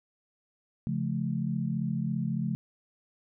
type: chord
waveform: sine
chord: Db augmented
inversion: none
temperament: just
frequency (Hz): 138.59 / 173.24 / 216.5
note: Db3 / F3 / A3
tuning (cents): 0 / -14 / -28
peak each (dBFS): -32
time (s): 0.87-2.55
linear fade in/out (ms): 0
effects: none